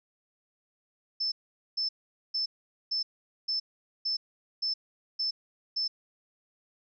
sine tone bursts, 5274 Hz, E8, in tune, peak -27 dBFS, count 9, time 1.2-5.88 s, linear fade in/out 10 ms, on 120 ms, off 450 ms, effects none

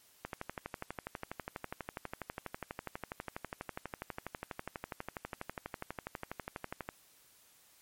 click train, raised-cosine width 0.5 ms, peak -23 dBFS, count 82, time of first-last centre 0.25-6.889 s, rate 12.2 Hz, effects white hiss -64 dBFS RMS until 7.81 s + MP3 64 kbps

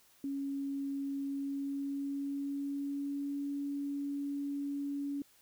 sine tone with pitch glide, 277.2 to 282.9 Hz, C#4 to C#4, 0 to +35 cents, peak -34 dBFS, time 0.24-5.22 s, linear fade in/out 2 ms, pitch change +35 cents, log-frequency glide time 1.25-3.4 s, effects white hiss -65 dBFS RMS until 5.41 s

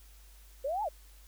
sine linear two-way sweep, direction up then down, 508 to 886 to 530 Hz, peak -30 dBFS, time 0.64-0.89 s, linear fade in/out 10 ms, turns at 0.83 s, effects added 50 Hz sine -53 dBFS peak until 1.27 s + white hiss -61 dBFS RMS until 1.27 s

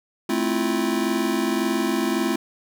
square chord, F major seventh, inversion first, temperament just, 218.3 / 261.9 / 327.4 / 349.2 Hz, A3 / C4 / E4 / F4, -13 / +2 / -12 / 0 cents, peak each -27 dBFS, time 0.29-2.36 s, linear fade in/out 5 ms, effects none

